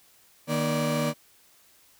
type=tone cluster; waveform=35% pulse; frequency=154.1 / 238.1 / 582 Hz; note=D#3 / A#3 / D5; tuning=-16 / +37 / -16 cents; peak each=-27 dBFS; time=0.47-1.14 s; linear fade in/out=50 ms; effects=white hiss -59 dBFS RMS until 1.99 s